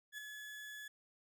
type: tone with ADSR envelope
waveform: 35% pulse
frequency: 1707 Hz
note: G#6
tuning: 47 cents sharp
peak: -40 dBFS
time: 0.12-0.88 s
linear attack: 61 ms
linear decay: 3 ms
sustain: -5 dB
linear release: 5 ms
effects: none